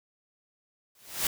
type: noise with exponential growth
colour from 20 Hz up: white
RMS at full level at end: -24 dBFS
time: 0.95-1.27 s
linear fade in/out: 2 ms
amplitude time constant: 68 ms
effects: none